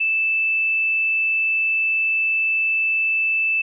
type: tone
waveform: sine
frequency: 2637 Hz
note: E7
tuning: in tune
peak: -17 dBFS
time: 0-3.62 s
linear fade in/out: 10 ms
effects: none